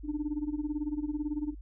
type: tone with tremolo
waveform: sine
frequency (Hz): 298.4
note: D4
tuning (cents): +28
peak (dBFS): -26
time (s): 0.03-1.55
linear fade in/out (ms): 50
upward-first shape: sine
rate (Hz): 18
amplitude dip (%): 85
effects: tanh soft clip ceiling -25 dBFS + added 50 Hz sine -42 dBFS peak until 1.61 s